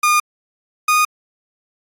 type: tone pair in turn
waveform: 30% pulse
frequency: 1216 / 1233.7 Hz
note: D#6 / D#6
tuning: -40 / -15 cents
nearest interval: unison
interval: 25 cents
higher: second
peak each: -9 dBFS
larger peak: neither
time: 0.03-0.2 / 0.88-1.05 s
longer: neither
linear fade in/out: 5 ms
effects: AAC 64 kbps